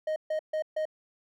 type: tone bursts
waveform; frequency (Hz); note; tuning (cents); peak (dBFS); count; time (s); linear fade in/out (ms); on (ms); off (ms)
triangle; 622.3; D#5; 0; -25; 4; 0.07-0.854; 5; 91; 140
effects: none